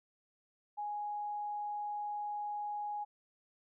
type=tone; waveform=sine; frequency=830.6 Hz; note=G#5; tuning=in tune; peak=-36 dBFS; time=0.77-3.05 s; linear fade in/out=20 ms; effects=none